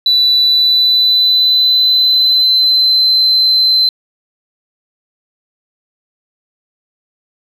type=tone with pitch glide; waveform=sine; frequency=3970 to 4072 Hz; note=B7 to C8; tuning=+8 to -48 cents; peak=-6 dBFS; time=0.06-3.89 s; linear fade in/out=2 ms; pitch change=+44 cents; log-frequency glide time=0.39-3.1 s; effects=tanh soft clip ceiling -4 dBFS